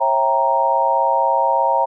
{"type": "chord", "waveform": "sine", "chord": "C# diminished seventh", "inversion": "none", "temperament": "equal with one note detuned", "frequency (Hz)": [542.6, 659.3, 784, 932.3], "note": ["C#5", "E5", "G5", "Bb5"], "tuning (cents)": [-37, 0, 0, 0], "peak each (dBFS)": [-21, -22, -21, -16], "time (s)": [0, 1.86], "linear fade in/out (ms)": 20, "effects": []}